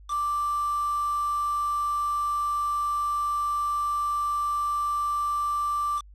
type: tone with quantisation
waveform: sine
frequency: 1174.7 Hz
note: D6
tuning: in tune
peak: -24 dBFS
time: 0.08-6.02 s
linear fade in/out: 50 ms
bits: 6
effects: added 50 Hz sine -46 dBFS peak until 6.14 s + low-pass 8000 Hz 12 dB/octave